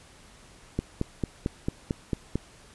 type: click train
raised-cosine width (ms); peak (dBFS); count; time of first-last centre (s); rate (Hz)
3; -13; 8; 0.79-2.356; 4.47
effects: pink hiss -53 dBFS RMS until 2.74 s + resampled to 24000 Hz